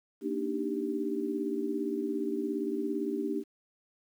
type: chord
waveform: sine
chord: Eb major seventh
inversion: second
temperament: equal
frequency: 233.1 / 293.7 / 311.1 / 392 Hz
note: Bb3 / D4 / Eb4 / G4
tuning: 0 / 0 / 0 / 0 cents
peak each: -37 / -34 / -37 / -34 dBFS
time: 0.21-3.44 s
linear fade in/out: 50 ms
effects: 10-bit